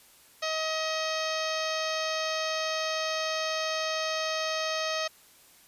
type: harmonic tone with a mistuned harmonic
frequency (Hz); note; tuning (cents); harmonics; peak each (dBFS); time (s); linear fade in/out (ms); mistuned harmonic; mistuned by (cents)
633; D#5; +30; 1 / 2 / 3 / 4 / 5 / 6 / 7 / 8 / 9 / 10; -32 / -35 / -37 / -38 / -39 / -40 / -40 / -41 / -42 / -42; 0.42-5.08; 10; 9; -72
effects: white hiss -57 dBFS RMS until 5.67 s + resampled to 32000 Hz